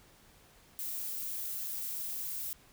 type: noise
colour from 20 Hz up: violet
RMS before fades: -38 dBFS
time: 0.79-2.53 s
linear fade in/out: 0 ms
effects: pink hiss -61 dBFS RMS until 2.72 s